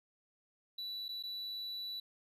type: tone with dropouts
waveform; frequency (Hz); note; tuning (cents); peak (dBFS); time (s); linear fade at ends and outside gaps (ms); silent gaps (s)
triangle; 3951; B7; 0; -38; 0.78-2; 5; 1.083-1.089 / 1.227-1.235
effects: resampled to 32000 Hz